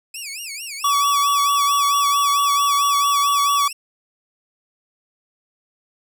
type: tone with vibrato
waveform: 15% pulse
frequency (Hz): 2497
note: D#7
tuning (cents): +6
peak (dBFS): -22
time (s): 0.14-3.73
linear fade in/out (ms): 5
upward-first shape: sine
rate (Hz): 4.5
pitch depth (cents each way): 230
type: tone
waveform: square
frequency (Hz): 1138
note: C#6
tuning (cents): +45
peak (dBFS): -16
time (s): 0.84-3.68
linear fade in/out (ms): 5
effects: none